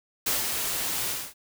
white noise with ADSR envelope, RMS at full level -25 dBFS, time 0.26-1.34 s, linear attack 9 ms, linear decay 180 ms, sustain -4 dB, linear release 250 ms, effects none

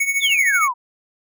square tone with tremolo, 2220 Hz, C#7, 2 cents sharp, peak -15 dBFS, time 0-0.68 s, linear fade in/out 5 ms, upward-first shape triangle, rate 13 Hz, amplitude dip 80%
sine exponential sweep, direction down, 3729 to 932.3 Hz, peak -16 dBFS, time 0.2-0.74 s, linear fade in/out 50 ms
effects none

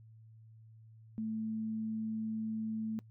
sine tone, 220 Hz, A3, in tune, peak -34 dBFS, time 1.18-2.99 s, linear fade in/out 0 ms, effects noise-tail reverb RT60 0.1 s tail -21 dB re dry + added 111 Hz sine -54 dBFS peak until 3.1 s

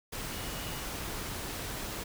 sine tone in noise, 2907 Hz, F#7, 31 cents flat, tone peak -49 dBFS, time 0.31-0.85 s, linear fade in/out 10 ms, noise pink, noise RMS -38 dBFS, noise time 0.12-2.04 s, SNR -14 dB, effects none

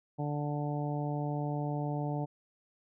harmonic tone, 146.8 Hz, D3, in tune, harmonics 1 / 2 / 3 / 4 / 5 / 6, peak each -33 / -38 / -43 / -42 / -41 / -44 dBFS, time 0.18-2.26 s, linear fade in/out 20 ms, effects none

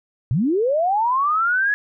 sine linear sweep, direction up, 103.83 to 1700 Hz, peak -16 dBFS, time 0.31-1.74 s, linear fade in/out 0 ms, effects none

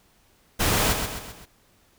pink noise with echo, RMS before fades -22 dBFS, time 0.59-0.94 s, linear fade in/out 20 ms, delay 130 ms, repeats 4, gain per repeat -6 dB, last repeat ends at 1.46 s, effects pink hiss -61 dBFS RMS until 1.98 s

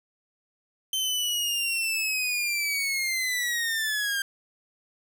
sawtooth linear sweep, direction down, 3100 to 1586 Hz, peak -22 dBFS, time 0.93-4.22 s, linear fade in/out 2 ms, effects none

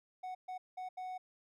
triangle tone bursts at uneven times, 740 Hz, F#5, in tune, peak -38 dBFS, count 4, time 0.23-0.35 / 0.48-0.58 / 0.77-0.89 / 0.97-1.18 s, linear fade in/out 10 ms, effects none

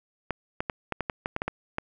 clicks, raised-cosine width 0.5 ms, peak -13 dBFS, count 11, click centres 0.307 / 0.605 / 0.698 / 0.923 / 1.007 / 1.098 / 1.259 / 1.364 / 1.419 / 1.48 / 1.784 s, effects none

